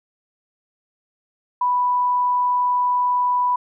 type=tone; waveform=sine; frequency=987.8 Hz; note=B5; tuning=in tune; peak=-16 dBFS; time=1.61-3.56 s; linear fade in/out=5 ms; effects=none